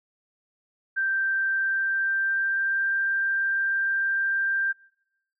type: tone with pitch glide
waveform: sine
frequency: 1568 to 1581.6 Hz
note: G6 to G6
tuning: 0 to +15 cents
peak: -22 dBFS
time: 0.96-4.73 s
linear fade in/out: 20 ms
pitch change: +15 cents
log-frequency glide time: 1.51-2.87 s
effects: noise-tail reverb RT60 0.8 s tail -24 dB re dry